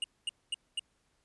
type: tone bursts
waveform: square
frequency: 2859 Hz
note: F7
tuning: 40 cents sharp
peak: -31 dBFS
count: 4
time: 0.02-0.794 s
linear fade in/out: 2 ms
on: 21 ms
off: 230 ms
effects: pink hiss -74 dBFS RMS until 1.24 s + resampled to 24000 Hz